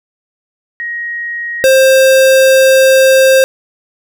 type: tone pair in turn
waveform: sine / square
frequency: 1885 / 529 Hz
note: A#6 / C5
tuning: +19 / +19 cents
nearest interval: octave + minor seventh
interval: 2200 cents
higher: first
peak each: -17 / -5 dBFS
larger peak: second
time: 0.8-1.64 / 1.64-3.44 s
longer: second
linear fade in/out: 0 ms
effects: none